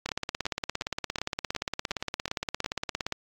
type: two click trains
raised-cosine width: 0.2 ms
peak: -14 / -12 dBFS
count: 8 / 54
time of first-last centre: 0.09-2.645 / 0.06-3.124 s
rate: 2.74 / 17.3 Hz
effects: AAC 48 kbps